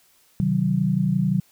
sine chord, C diminished, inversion none, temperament just, 130.81 / 156.98 / 188.37 Hz, C3 / Eb3 / Gb3, 0 / +16 / +31 cents, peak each -25 / -23 / -21 dBFS, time 0.4-1.4 s, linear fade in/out 0 ms, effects white hiss -59 dBFS RMS until 1.51 s

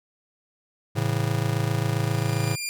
square chord, A major, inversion none, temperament just, 110 / 137.5 / 165 Hz, A2 / C#3 / E3, 0 / -14 / +2 cents, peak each -26 / -27 / -32 dBFS, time 0.95-2.56 s, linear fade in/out 20 ms
15% pulse tone with exponential growth, 2396 Hz, D7, 34 cents sharp, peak -20 dBFS, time 1.49-2.69 s, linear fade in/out 0 ms, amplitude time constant 260 ms
effects none

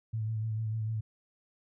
sine tone with vibrato, 110 Hz, A2, in tune, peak -30 dBFS, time 0.13-1.01 s, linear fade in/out 10 ms, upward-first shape triangle, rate 6.7 Hz, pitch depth 40 cents each way, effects none

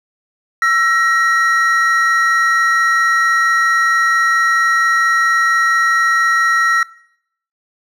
triangle tone pair together, 1337.8 / 1892 Hz, E6 / A#6, +25 / +25 cents, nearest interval tritone, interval 600 cents, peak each -12 dBFS, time 0.62-6.83 s, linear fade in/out 2 ms, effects noise-tail reverb RT60 0.7 s tail -21 dB re dry

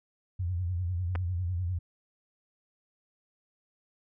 sine tone with vibrato, 89 Hz, F2, 33 cents sharp, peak -28 dBFS, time 0.39-1.79 s, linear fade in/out 10 ms, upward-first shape sine, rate 10 Hz, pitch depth 96 cents each way
clicks, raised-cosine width 0.5 ms, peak -22 dBFS, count 2, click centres 1.153 / 1.157 s
effects none

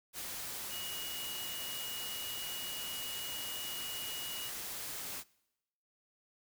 sine tone in noise, 2901 Hz, F#7, 35 cents flat, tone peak -43 dBFS, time 0.69-4.51 s, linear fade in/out 50 ms, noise white, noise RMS -42 dBFS, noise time 0.13-5.24 s, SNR -4 dB, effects noise-tail reverb RT60 0.9 s tail -23 dB re dry

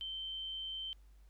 sine tone with amplitude modulation, 3105 Hz, G7, 17 cents flat, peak -38 dBFS, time 0.01-0.93 s, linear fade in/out 0 ms, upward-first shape sine, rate 165 Hz, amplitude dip 25%, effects added 50 Hz sine -57 dBFS peak until 1.29 s + pink hiss -75 dBFS RMS until 1.29 s

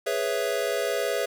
square chord, C# minor seventh, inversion second, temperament equal, 415.3 / 493.9 / 554.4 / 659.3 Hz, G#4 / B4 / C#5 / E5, 0 / 0 / 0 / 0 cents, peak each -31 dBFS, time 0.06-1.26 s, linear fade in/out 10 ms, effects none

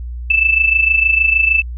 sine tone with amplitude modulation, 2637 Hz, E7, in tune, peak -7 dBFS, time 0.3-1.62 s, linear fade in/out 5 ms, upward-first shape sine, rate 26.5 Hz, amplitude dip 70%, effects added 60 Hz sine -23 dBFS peak until 1.77 s

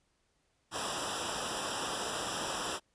pink noise with comb filter, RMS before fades -36 dBFS, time 0.71-2.8 s, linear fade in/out 50 ms, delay 0.46 ms, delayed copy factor -1, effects pink hiss -75 dBFS RMS until 2.94 s + resampled to 22050 Hz

